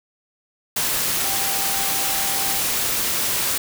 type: tone in noise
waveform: sine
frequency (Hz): 784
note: G5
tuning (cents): 0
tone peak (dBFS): -31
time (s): 1.25-2.59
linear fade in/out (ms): 5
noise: white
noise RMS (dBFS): -22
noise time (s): 0.76-3.58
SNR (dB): -12
effects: none